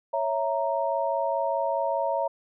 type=chord; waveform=sine; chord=A# diminished; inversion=first; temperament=equal; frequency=554.4 / 659.3 / 932.3 Hz; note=C#5 / E5 / A#5; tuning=0 / 0 / 0 cents; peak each=-28 dBFS; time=0.13-2.28 s; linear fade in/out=10 ms; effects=none